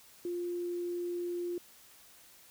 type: tone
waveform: sine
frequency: 350 Hz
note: F4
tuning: 4 cents sharp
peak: -33 dBFS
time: 0.25-1.58 s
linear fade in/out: 2 ms
effects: white hiss -58 dBFS RMS until 2.5 s